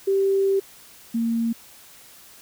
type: tone pair in turn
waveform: sine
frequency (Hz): 390.5 / 230.1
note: G4 / A#3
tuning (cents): -7 / -22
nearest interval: major sixth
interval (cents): 915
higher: first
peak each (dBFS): -17 / -20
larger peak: first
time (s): 0.07-0.6 / 1.14-1.53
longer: first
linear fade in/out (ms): 10
effects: white hiss -48 dBFS RMS until 2.41 s